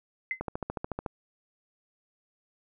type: tone with exponential decay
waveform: sine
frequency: 2055 Hz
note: C7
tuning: 32 cents flat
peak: -24 dBFS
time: 0.31-0.4 s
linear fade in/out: 1 ms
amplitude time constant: 19 ms
type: click train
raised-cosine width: 1 ms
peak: -18 dBFS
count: 10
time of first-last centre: 0.41-1.062 s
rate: 13.8 Hz
effects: none